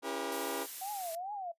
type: chord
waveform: 20% pulse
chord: C# diminished seventh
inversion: none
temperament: just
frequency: 277.2 / 332.6 / 399.1 / 479 Hz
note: C#4 / E4 / G4 / Bb4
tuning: 0 / +16 / +31 / +47 cents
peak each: -36 / -37 / -35 / -35 dBFS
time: 0.02-0.67 s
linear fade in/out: 50 ms
type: noise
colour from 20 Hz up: blue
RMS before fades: -42 dBFS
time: 0.32-1.15 s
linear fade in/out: 0 ms
type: tone with vibrato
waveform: sine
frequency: 740 Hz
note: F#5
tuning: in tune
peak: -37 dBFS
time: 0.81-1.52 s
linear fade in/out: 10 ms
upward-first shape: triangle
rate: 2.4 Hz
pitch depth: 240 cents each way
effects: noise-tail reverb RT60 0.1 s tail -18 dB re dry + resampled to 32000 Hz